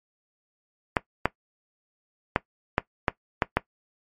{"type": "clicks", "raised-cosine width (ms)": 0.5, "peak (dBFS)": -4, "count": 7, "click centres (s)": [0.968, 1.256, 2.361, 2.781, 3.082, 3.422, 3.57], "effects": ["noise-tail reverb RT60 0.1 s tail -18 dB re dry", "MP3 64 kbps"]}